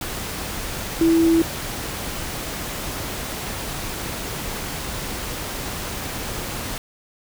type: tone in noise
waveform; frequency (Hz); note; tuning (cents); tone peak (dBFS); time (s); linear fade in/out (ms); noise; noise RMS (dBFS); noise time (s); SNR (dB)
sine; 329.6; E4; 0; -13; 1.01-1.42; 2; pink; -29; 0.01-6.78; +13
effects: none